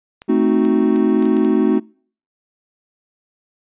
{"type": "clicks", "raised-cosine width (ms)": 0.2, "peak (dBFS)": -18, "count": 7, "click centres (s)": [0.219, 0.651, 0.961, 1.225, 1.255, 1.368, 1.448]}
{"type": "chord", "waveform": "triangle", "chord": "A diminished seventh", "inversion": "none", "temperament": "equal", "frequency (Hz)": [220, 261.6, 311.1, 370], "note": ["A3", "C4", "Eb4", "Gb4"], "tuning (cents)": [0, 0, 0, 0], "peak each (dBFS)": -16, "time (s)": [0.28, 1.8], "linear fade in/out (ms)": 20}
{"effects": ["noise-tail reverb RT60 0.5 s tail -26 dB re dry", "resampled to 8000 Hz"]}